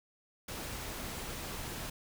pink noise, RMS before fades -41 dBFS, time 0.48-1.9 s, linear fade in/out 5 ms, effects none

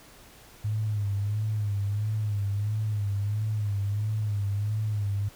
sine tone with vibrato, 104 Hz, G#2, 3 cents sharp, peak -25 dBFS, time 0.64-5.29 s, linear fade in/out 10 ms, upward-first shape sine, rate 1.5 Hz, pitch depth 70 cents each way, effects pink hiss -52 dBFS RMS until 5.35 s

